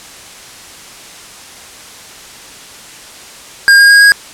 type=tone with pitch steps; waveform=square; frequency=1613 / 1623.3 / 1633.6 / 1644 Hz; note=G6 / G#6 / G#6 / G#6; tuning=+49 / -40 / -29 / -18 cents; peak=-3 dBFS; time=3.68-4.12 s; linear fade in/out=0 ms; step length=110 ms; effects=white hiss -33 dBFS RMS until 4.33 s + low-pass 9000 Hz 12 dB/octave